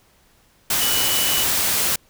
sine tone in noise, 2960 Hz, F#7, in tune, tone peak -24 dBFS, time 0.81-1.44 s, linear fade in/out 5 ms, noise white, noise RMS -20 dBFS, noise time 0.7-1.96 s, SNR -7 dB, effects pink hiss -57 dBFS RMS until 2.09 s

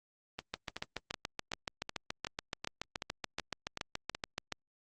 two click trains, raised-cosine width 0.2 ms, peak -18 / -20 dBFS, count 29 / 11, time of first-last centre 0.54-4.523 / 0.39-4.149 s, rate 7.03 / 2.66 Hz, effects Opus 24 kbps

